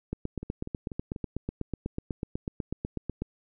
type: two click trains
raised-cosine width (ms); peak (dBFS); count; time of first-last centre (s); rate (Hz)
3; -18 / -24; 26 / 4; 0.13-3.22 / 0.43-1.162; 8.09 / 4.1
effects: none